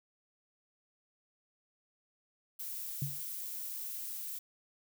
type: noise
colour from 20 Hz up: violet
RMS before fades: -41 dBFS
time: 2.59-4.39 s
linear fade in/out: 10 ms
type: tone with exponential decay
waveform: sine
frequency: 140.7 Hz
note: C#3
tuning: 26 cents sharp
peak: -29 dBFS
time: 3.02-3.23 s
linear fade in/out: 2 ms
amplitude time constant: 44 ms
effects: none